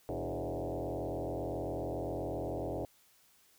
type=tone with frequency modulation; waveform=sine; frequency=111.9 Hz; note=A2; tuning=30 cents sharp; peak=-34 dBFS; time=0.09-2.85 s; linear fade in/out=0 ms; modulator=87.4 Hz; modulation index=7.1; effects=white hiss -66 dBFS RMS until 3.58 s